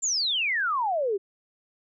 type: exponential sweep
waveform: sine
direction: down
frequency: 7459 to 374.8 Hz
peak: -23 dBFS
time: 0.02-1.18 s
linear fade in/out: 20 ms
effects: none